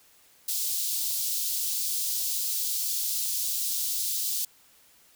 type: high-pass noise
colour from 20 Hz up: white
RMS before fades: -29 dBFS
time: 0.48-4.45 s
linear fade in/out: 5 ms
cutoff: 3800 Hz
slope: 24 dB/octave
effects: white hiss -59 dBFS RMS until 5.15 s